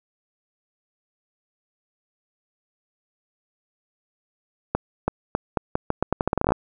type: accelerating click train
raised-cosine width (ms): 1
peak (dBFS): -6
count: 18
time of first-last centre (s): 4.75-6.521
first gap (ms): 330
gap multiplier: 0.82
effects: none